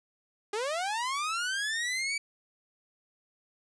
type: linear sweep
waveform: sawtooth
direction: up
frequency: 397.4 to 2308 Hz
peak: -26 dBFS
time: 0.53-2.18 s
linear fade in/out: 5 ms
effects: resampled to 22050 Hz + 11-bit